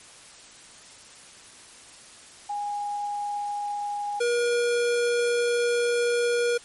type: tone pair in turn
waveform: sine / square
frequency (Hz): 822 / 478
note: G#5 / A#4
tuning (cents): -18 / +43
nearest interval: major sixth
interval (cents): 939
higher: first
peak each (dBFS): -27 / -22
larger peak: second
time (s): 2.49-4.2 / 4.2-6.58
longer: second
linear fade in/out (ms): 10
effects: white hiss -48 dBFS RMS until 6.64 s + MP3 48 kbps